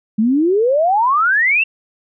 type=exponential sweep; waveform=sine; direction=up; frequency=207 to 2770 Hz; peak=-11 dBFS; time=0.18-1.64 s; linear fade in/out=10 ms; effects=none